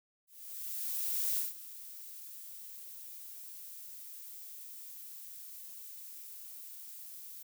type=noise with ADSR envelope; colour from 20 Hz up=violet; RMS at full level=-32 dBFS; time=0.27-7.43 s; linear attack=1100 ms; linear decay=160 ms; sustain=-16 dB; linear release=7 ms; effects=none